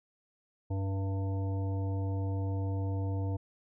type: harmonic tone with a mistuned harmonic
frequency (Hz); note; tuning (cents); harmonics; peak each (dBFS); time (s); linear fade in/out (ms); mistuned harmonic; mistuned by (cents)
96.7; G2; -23; 1 / 3 / 5 / 7 / 9; -30 / -40 / -44 / -47 / -49; 0.7-3.37; 10; 9; +53
effects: none